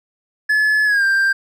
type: tone with pitch glide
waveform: triangle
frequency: 1716 to 1582.7 Hz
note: A6 to G6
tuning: -44 to +16 cents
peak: -11 dBFS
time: 0.49-1.33 s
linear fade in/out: 10 ms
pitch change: -140 cents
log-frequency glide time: 0.85-1.04 s
effects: none